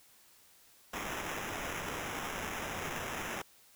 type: noise with sample-and-hold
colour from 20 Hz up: violet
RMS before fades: -39 dBFS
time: 0.93-3.42 s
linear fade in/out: 5 ms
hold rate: 4410 Hz
effects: white hiss -62 dBFS RMS until 3.75 s